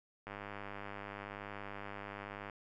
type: click train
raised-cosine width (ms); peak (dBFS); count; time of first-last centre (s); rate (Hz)
0.5; -29; 226; 0.27-2.498; 101
effects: none